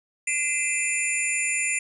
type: tone cluster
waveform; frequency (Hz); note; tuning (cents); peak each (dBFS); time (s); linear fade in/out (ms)
sine; 2056 / 2399 / 2631 / 7150 / 9490; C7 / D7 / E7 / A8 / D9; -31 / +36 / -4 / +27 / +17; -29; 0.27-1.79; 5
effects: tanh soft clip ceiling -11 dBFS